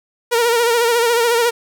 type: tone with vibrato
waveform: sawtooth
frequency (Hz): 469.5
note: A#4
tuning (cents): +12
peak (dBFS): -9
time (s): 0.31-1.51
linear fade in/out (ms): 20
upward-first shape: sine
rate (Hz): 14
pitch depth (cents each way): 55
effects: none